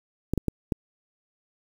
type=clicks; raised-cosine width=3 ms; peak=-11 dBFS; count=4; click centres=0.336 / 0.377 / 0.483 / 0.722 s; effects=7-bit